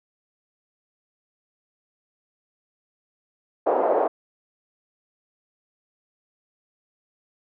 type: band-pass noise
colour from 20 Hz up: white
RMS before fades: -21 dBFS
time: 3.66-4.08 s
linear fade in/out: 10 ms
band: 410 to 750 Hz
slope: 24 dB/octave
effects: none